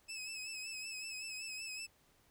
20% pulse tone with vibrato, 2585 Hz, E7, 34 cents flat, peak -37 dBFS, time 0.08-1.87 s, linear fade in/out 20 ms, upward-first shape sine, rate 5.3 Hz, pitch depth 46 cents each way, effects pink hiss -70 dBFS RMS until 2.3 s

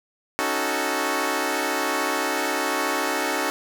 10% pulse chord, D# half-diminished seventh, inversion third, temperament equal, 277.2 / 311.1 / 370 / 440 Hz, C#4 / D#4 / F#4 / A4, 0 / 0 / 0 / 0 cents, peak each -20 dBFS, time 0.39-3.5 s, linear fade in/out 0 ms, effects none

